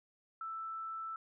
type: tone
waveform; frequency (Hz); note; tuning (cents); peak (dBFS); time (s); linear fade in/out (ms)
sine; 1323; E6; +6; -39; 0.41-1.16; 2
effects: none